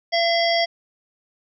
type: harmonic tone with a mistuned harmonic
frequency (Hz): 678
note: E5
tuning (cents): +49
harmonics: 1 / 3 / 5 / 7 / 8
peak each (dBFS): -19 / -24 / -26 / -27 / -28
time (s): 0.12-0.66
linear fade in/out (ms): 20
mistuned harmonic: 5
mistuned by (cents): -62
effects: none